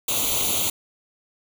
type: noise with comb filter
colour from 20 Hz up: white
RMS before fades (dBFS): -23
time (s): 0.08-0.7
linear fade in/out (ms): 5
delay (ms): 0.29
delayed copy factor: +0.9
effects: none